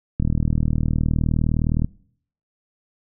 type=click train; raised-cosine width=5 ms; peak=-8 dBFS; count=66; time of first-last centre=0.2-1.846 s; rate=39.5 Hz; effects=noise-tail reverb RT60 0.6 s tail -22 dB re dry